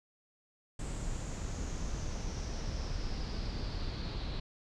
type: noise with low-pass filter sweep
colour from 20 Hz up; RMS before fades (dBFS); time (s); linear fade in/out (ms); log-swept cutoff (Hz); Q
brown; -37; 0.79-4.4; 5; 7800 to 4100; 6
effects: none